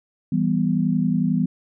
sine chord, E minor, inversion none, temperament equal, 164.81 / 196 / 246.9 Hz, E3 / G3 / B3, 0 / 0 / 0 cents, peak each -22 dBFS, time 0.32-1.46 s, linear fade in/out 5 ms, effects none

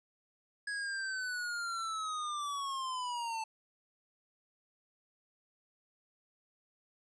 square linear sweep, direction down, 1670 to 880 Hz, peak -36 dBFS, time 0.67-3.44 s, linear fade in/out 5 ms, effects resampled to 22050 Hz + 13-bit

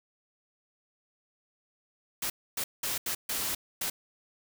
white noise bursts at uneven times, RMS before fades -32 dBFS, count 6, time 2.22-2.3 / 2.57-2.64 / 2.83-2.98 / 3.06-3.15 / 3.29-3.55 / 3.81-3.9 s, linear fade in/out 5 ms, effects none

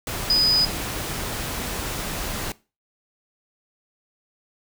sine tone in noise, 4978 Hz, D#8, in tune, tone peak -15 dBFS, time 0.3-0.65 s, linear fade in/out 2 ms, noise pink, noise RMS -29 dBFS, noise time 0.07-2.52 s, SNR +11 dB, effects noise-tail reverb RT60 0.3 s tail -20 dB re dry

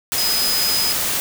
sine tone in noise, 5020 Hz, D#8, 15 cents sharp, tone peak -19 dBFS, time 0.18-0.92 s, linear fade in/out 0 ms, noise white, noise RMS -21 dBFS, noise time 0.12-1.2 s, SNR -1 dB, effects none

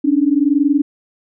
sine tone pair together, 277.2 / 298 Hz, C#4 / D4, 0 / +25 cents, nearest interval minor second, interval 125 cents, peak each -14 dBFS, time 0.04-0.82 s, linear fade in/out 10 ms, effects none

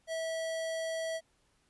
square tone, 650 Hz, E5, 24 cents flat, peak -34 dBFS, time 0.07-1.21 s, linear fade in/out 50 ms, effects pink hiss -72 dBFS RMS until 1.69 s + resampled to 24000 Hz

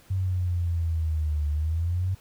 sine exponential two-way sweep, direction down then up, 95.6 to 73.42 to 95.6 Hz, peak -23 dBFS, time 0.1-2.15 s, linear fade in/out 10 ms, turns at 1.49 s, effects pink hiss -56 dBFS RMS until 2.2 s

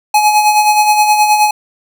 square tone with tremolo, 844 Hz, G#5, 28 cents sharp, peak -6 dBFS, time 0.14-1.51 s, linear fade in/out 5 ms, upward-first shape sine, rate 9.5 Hz, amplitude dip 50%, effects none

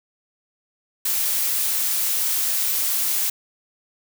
blue noise, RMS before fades -22 dBFS, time 1.05-3.3 s, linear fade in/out 5 ms, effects none

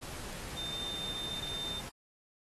sine tone in noise, 3600 Hz, A7, 39 cents sharp, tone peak -37 dBFS, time 0.56-1.81 s, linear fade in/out 20 ms, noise pink, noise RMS -44 dBFS, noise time 0.01-1.9 s, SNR +4 dB, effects AAC 32 kbps

